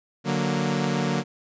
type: chord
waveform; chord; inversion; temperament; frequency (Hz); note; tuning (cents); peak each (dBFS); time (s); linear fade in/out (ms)
sawtooth; D augmented; none; equal; 146.83 / 185 / 233.1; D3 / F#3 / A#3; 0 / 0 / 0; -23; 0.24-1.24; 50
effects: resampled to 16000 Hz